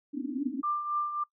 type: band-pass noise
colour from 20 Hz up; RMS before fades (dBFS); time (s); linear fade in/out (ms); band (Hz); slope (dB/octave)
pink; -33; 0.13-0.62; 20; 250 to 300; 96
type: tone with tremolo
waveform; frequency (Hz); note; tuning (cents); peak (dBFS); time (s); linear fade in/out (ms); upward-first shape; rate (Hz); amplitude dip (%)
sine; 1188; D6; +20; -25; 0.63-1.24; 10; triangle; 3.6; 65
effects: noise-tail reverb RT60 0.1 s tail -24 dB re dry